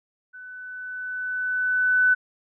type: tone with level ramp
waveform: sine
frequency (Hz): 1500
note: F#6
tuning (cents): +23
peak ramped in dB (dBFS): -39 to -14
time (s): 0.33-2.15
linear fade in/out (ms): 20
effects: none